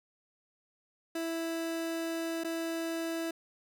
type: tone with dropouts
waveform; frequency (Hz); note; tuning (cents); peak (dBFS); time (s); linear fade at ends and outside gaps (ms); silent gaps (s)
30% pulse; 329.6; E4; 0; -30; 1.15-3.31; 5; 2.437-2.445
effects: none